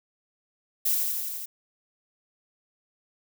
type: noise with echo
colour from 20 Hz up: violet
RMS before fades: -24 dBFS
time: 0.85-0.95 s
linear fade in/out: 10 ms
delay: 85 ms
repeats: 6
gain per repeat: -2 dB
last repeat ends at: 1.46 s
effects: none